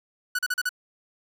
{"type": "tone bursts", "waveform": "45% pulse", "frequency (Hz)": 1480, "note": "F#6", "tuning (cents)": 0, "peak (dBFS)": -23, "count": 5, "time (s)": [0.35, 0.692], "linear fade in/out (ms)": 5, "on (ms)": 38, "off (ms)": 38, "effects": []}